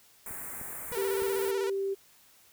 white band-stop noise, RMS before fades -40 dBFS, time 0.26-1.51 s, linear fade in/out 2 ms, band 2200 to 7700 Hz, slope 48 dB/octave
click train, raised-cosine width 3 ms, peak -34 dBFS, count 4, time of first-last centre 0.31-1.222 s, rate 3.29 Hz
sawtooth tone with vibrato, 468.6 Hz, A#4, 9 cents sharp, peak -30 dBFS, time 0.92-1.7 s, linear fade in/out 5 ms, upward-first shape square, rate 16 Hz, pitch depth 61 cents each way
sine tone, 391.6 Hz, G4, 2 cents flat, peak -28 dBFS, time 0.96-1.95 s, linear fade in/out 20 ms
effects white hiss -60 dBFS RMS until 2.52 s

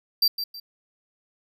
square tone with echo, 4699 Hz, D8, in tune, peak -17 dBFS, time 0.22-0.28 s, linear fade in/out 5 ms, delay 160 ms, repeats 2, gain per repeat -10 dB, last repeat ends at 0.6 s, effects none

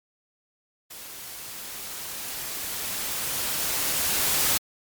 white noise with level ramp, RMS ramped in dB -41 to -22 dBFS, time 0.9-4.58 s, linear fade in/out 10 ms, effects MP3 96 kbps

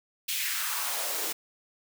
white noise with high-pass filter sweep, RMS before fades -31 dBFS, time 0.28-1.33 s, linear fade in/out 10 ms, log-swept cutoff 2900 to 310 Hz, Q 2.4, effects none

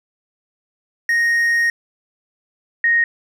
triangle / sine tone pair in turn, 1864.7 / 1864.7 Hz, A#6 / A#6, 0 / 0 cents, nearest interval unison, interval 0 cents, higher neither, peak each -12 dBFS, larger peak neither, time 1.09-1.7 / 2.84-3.04 s, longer first, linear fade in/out 2 ms, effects none

